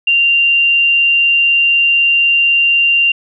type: tone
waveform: sine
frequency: 2778 Hz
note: F7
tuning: 10 cents flat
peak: -8 dBFS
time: 0.07-3.12 s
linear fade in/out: 5 ms
effects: none